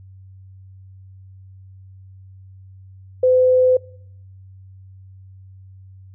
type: tone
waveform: sine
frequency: 509 Hz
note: C5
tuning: 48 cents flat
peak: -11 dBFS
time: 3.23-3.77 s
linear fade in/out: 5 ms
effects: noise-tail reverb RT60 0.7 s tail -24 dB re dry + added 95 Hz sine -40 dBFS peak until 6.14 s